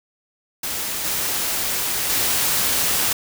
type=noise with level steps; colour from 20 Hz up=white; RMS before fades=-26 / -23 / -20 dBFS; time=0.63-3.13 s; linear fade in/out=5 ms; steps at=1.04 / 2.09 s; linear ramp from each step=10 ms; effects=none